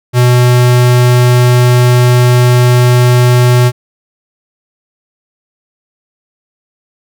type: tone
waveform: square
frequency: 123.47 Hz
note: B2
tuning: in tune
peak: -5 dBFS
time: 0.13-3.72 s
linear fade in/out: 50 ms
effects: none